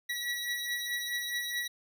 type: beating tone pair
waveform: 25% pulse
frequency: 1931 / 1935.7 Hz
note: B6 / B6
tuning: -39 / -35 cents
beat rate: 4.7 Hz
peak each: -30 / -35 dBFS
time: 0.09-1.68 s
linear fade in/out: 10 ms
effects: none